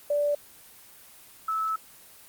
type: tone pair in turn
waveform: sine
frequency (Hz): 583 / 1304.6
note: D5 / E6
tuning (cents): -13 / -18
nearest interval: octave + major second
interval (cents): 1395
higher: second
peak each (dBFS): -22 / -25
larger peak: first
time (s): 0.1-0.35 / 1.48-1.76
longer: second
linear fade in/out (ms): 5
effects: white hiss -51 dBFS RMS until 2.28 s + Opus 24 kbps